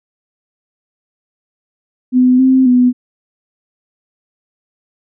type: tone with pitch steps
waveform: sine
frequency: 252.5 / 261.3 / 248.7 Hz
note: B3 / C4 / B3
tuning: +39 / -2 / +12 cents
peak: -6 dBFS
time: 2.12-2.93 s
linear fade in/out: 50 ms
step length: 270 ms
effects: none